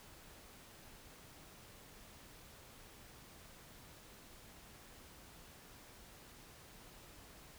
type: silence
effects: pink hiss -58 dBFS RMS until 7.58 s